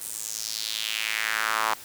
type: tone with high-pass filter sweep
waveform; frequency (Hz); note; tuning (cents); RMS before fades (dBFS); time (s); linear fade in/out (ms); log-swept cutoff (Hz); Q
sawtooth; 110; A2; 0; -29; 0.01-1.74; 5; 9700 to 960; 2.6
effects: white hiss -44 dBFS RMS until 1.84 s